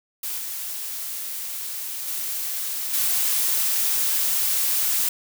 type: noise with level steps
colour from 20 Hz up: blue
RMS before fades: -29 / -31 / -28 / -22 dBFS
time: 0.23-5.09 s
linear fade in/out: 5 ms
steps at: 0.38 / 2.07 / 2.93 s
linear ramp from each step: 10 ms
effects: none